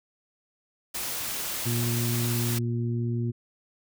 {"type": "noise", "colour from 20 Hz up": "white", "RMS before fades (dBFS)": -32, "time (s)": [0.94, 2.59], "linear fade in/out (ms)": 10}
{"type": "harmonic tone", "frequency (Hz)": 118.2, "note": "A#2", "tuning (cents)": 24, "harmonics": [1, 2, 3], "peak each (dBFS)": [-26, -32, -36], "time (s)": [1.65, 3.32], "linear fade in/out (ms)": 20}
{"effects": []}